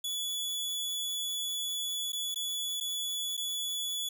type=tone with dropouts; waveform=sawtooth; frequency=3419 Hz; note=G#7; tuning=50 cents sharp; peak=-29 dBFS; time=0.04-4.09 s; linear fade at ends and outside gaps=5 ms; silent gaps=2.122-2.13 / 2.345-2.358 / 2.802-2.808 / 3.369-3.375 s; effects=none